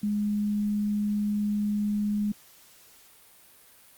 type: tone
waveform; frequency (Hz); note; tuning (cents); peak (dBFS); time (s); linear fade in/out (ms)
sine; 207.7; G#3; 0; -24; 0.03-2.32; 5
effects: white hiss -55 dBFS RMS until 3.97 s + Opus 48 kbps